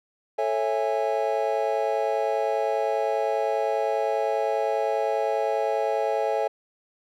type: chord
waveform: triangle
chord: A major seventh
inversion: none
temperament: just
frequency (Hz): 440 / 550 / 660 / 825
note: A4 / C#5 / E5 / G#5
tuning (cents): 0 / -14 / +2 / -12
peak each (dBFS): -26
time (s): 0.38-6.48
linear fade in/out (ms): 10
effects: none